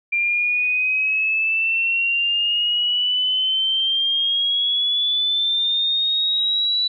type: exponential sweep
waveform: sine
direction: up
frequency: 2378 to 3958 Hz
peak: -17 dBFS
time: 0.12-6.88 s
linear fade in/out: 10 ms
effects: none